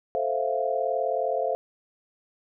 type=chord; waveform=sine; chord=F major seventh; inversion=first; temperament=equal; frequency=440 / 523.3 / 659.3 / 698.5 Hz; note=A4 / C5 / E5 / F5; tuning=0 / 0 / 0 / 0 cents; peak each=-31 / -28 / -29 / -29 dBFS; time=0.15-1.55 s; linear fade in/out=0 ms; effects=none